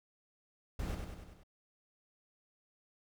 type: noise with echo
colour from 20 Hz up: brown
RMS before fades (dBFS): -38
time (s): 0.79-0.95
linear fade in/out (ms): 5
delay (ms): 97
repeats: 5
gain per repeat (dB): -4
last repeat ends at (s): 1.435
effects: none